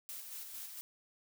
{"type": "noise with tremolo", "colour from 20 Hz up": "blue", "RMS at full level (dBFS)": -45, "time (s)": [0.09, 0.81], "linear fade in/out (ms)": 0, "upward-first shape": "square", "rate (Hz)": 4.4, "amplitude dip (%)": 35, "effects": []}